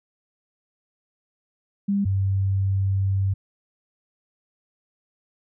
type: tone pair in turn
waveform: sine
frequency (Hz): 200 / 97.1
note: G3 / G2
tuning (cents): +35 / -16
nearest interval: octave + minor second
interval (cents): 1251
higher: first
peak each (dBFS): -19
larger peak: neither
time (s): 1.88-2.05 / 2.05-3.34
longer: second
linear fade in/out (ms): 10
effects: none